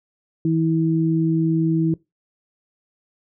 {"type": "tone pair together", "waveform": "sine", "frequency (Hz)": [162.09, 323.9], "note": ["E3", "E4"], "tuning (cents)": [-29, -30], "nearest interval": "octave", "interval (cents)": 1199, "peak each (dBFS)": -19, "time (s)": [0.45, 1.94], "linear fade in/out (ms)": 2, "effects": ["noise-tail reverb RT60 0.2 s tail -21 dB re dry"]}